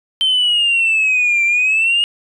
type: exponential two-way sweep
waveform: sine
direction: down then up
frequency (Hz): 3112 to 2349 to 2870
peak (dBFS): -10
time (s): 0.21-2.04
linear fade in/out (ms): 0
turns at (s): 1.44
effects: tanh soft clip ceiling -9 dBFS